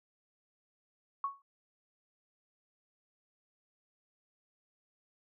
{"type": "tone with exponential decay", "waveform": "sine", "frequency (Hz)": 1108.7, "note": "C#6", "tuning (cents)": 0, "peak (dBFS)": -28, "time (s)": [1.24, 1.42], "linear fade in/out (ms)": 2, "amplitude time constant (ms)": 37, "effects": []}